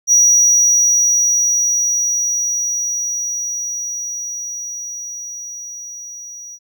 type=tone with level ramp; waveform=triangle; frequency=5790 Hz; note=F#8; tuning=38 cents flat; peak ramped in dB=-6 to -30 dBFS; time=0.07-6.59 s; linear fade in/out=50 ms; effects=none